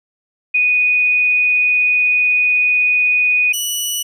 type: tone pair in turn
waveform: sine / 15% pulse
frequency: 2479 / 2948 Hz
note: D#7 / F#7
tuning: -7 / -7 cents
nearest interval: minor third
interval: 300 cents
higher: second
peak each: -11 dBFS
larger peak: neither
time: 0.54-3.53 / 3.53-4.03 s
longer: first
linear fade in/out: 10 ms
effects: none